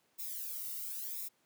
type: noise with flanger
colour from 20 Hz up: violet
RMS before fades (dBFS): -41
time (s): 0.18-1.29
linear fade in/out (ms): 20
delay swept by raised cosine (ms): 0.65 to 1.22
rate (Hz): 0.95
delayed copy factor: -1
effects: pink hiss -73 dBFS RMS until 1.45 s + high-pass 200 Hz 12 dB/octave